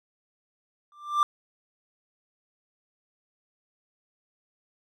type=tone with exponential growth; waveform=triangle; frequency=1183 Hz; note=D6; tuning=12 cents sharp; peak=-14 dBFS; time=0.92-1.23 s; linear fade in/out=1 ms; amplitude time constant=67 ms; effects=none